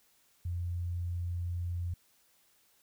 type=tone; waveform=sine; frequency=87.31 Hz; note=F2; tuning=in tune; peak=-32 dBFS; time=0.45-1.94 s; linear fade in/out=5 ms; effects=white hiss -68 dBFS RMS until 2.82 s